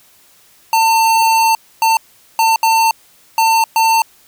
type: tone bursts at uneven times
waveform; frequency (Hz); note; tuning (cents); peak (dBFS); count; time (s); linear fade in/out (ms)
square; 899; A5; +37; -10; 6; 0.73-1.55 / 1.82-1.97 / 2.39-2.56 / 2.63-2.91 / 3.38-3.64 / 3.76-4.02; 2
effects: white hiss -49 dBFS RMS until 4.27 s